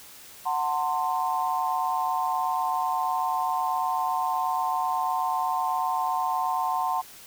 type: chord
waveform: sine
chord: F# diminished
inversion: none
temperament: equal with one note detuned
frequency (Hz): 740 / 898.5 / 1046.5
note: F#5 / A5 / C6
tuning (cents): 0 / +36 / 0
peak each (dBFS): -28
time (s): 0.45-7.02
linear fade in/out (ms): 20
effects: white hiss -47 dBFS RMS until 7.26 s